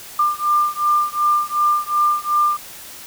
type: beating tone pair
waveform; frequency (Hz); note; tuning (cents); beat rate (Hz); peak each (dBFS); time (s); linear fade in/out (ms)
sine; 1194 / 1196.7; D6 / D6; +28 / +32; 2.7; -18; 0.19-2.57; 5
effects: white hiss -37 dBFS RMS until 3.06 s